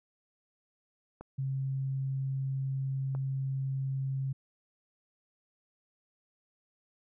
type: clicks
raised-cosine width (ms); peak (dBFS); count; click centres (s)
1; -30; 2; 1.21 / 3.15
type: tone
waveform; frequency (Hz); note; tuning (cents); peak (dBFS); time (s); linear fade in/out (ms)
sine; 134.5; C3; +48; -30; 1.38-4.33; 10
effects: none